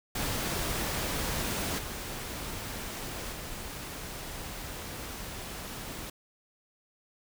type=noise with level steps; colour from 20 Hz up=pink; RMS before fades=-32 / -38 / -40 dBFS; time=0.15-6.1 s; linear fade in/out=5 ms; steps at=1.78 / 3.32 s; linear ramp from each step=10 ms; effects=none